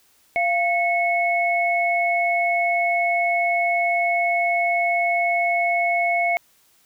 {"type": "tone pair together", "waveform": "sine", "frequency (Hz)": [692.3, 2198], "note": ["F5", "C#7"], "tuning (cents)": [-15, -15], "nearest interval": "octave + minor sixth", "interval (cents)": 2000, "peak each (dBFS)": [-20, -21], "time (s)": [0.36, 6.37], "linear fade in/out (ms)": 0, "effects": ["white hiss -59 dBFS RMS until 6.85 s"]}